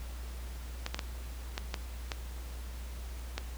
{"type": "clicks", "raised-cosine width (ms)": 0.2, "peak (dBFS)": -16, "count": 7, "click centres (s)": [0.864, 0.945, 0.992, 1.579, 1.742, 2.118, 3.38], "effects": ["added 60 Hz sine -39 dBFS peak until 3.57 s", "pink hiss -51 dBFS RMS until 3.57 s"]}